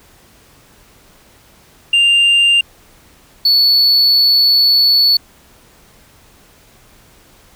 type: tone pair in turn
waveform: sine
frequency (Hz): 2794 / 4435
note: F7 / C#8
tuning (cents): 0 / 0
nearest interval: minor sixth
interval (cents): 800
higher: second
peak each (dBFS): -5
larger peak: neither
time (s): 1.93-2.61 / 3.45-5.17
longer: second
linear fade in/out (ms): 5
effects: tanh soft clip ceiling -7 dBFS + pink hiss -47 dBFS RMS until 7.55 s